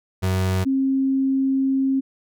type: tone pair in turn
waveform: 35% pulse / sine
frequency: 93.7 / 268 Hz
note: F#2 / C4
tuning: +22 / +42 cents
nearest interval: octave + tritone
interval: 1820 cents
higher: second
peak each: -17 dBFS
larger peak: neither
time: 0.22-0.65 / 0.65-2.01 s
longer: second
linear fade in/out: 20 ms
effects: none